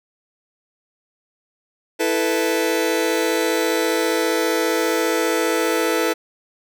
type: chord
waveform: sawtooth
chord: E suspended fourth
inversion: none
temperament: just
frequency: 329.6 / 439.5 / 494.4 Hz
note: E4 / A4 / B4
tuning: 0 / -2 / +2 cents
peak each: -18 dBFS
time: 1.99-6.14 s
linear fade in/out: 20 ms
effects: none